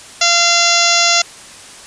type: harmonic tone with a mistuned harmonic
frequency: 688 Hz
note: F5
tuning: 26 cents flat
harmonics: 1 / 2 / 3 / 4 / 5 / 6 / 7 / 8 / 9 / 10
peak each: -19 / -19 / -19 / -19 / -19 / -19 / -19 / -19 / -19 / -19 dBFS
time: 0.21-1.22 s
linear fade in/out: 5 ms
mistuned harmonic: 7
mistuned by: +20 cents
effects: white hiss -36 dBFS RMS until 1.86 s + resampled to 22050 Hz